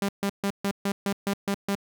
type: tone bursts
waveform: sawtooth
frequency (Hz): 199.1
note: G3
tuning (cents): +27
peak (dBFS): -20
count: 9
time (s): 0.02-1.752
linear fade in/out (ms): 2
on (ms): 68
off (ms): 140
effects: none